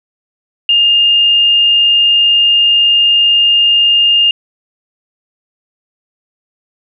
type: tone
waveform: sine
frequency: 2821 Hz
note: F7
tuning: 17 cents sharp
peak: -6 dBFS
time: 0.69-4.31 s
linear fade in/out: 2 ms
effects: none